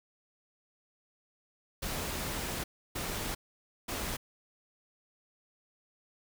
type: noise bursts at uneven times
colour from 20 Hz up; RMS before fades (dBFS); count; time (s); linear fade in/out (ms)
pink; -36; 3; 1.82-2.64 / 2.95-3.35 / 3.88-4.17; 10
effects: none